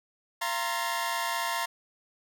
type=tone cluster; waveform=sawtooth; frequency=684 / 930 / 1054 / 1725 Hz; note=F5 / A#5 / C6 / A6; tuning=-36 / -4 / +12 / -35 cents; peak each=-32 / -28 / -30 / -34 dBFS; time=0.41-1.66 s; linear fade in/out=10 ms; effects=none